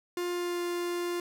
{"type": "tone with pitch glide", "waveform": "45% pulse", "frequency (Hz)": [352.8, 349.8], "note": ["F4", "F4"], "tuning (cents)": [18, 3], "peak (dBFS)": -30, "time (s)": [0.17, 1.2], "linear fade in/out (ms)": 2, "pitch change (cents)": -15, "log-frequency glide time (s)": [0.31, 0.63], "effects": []}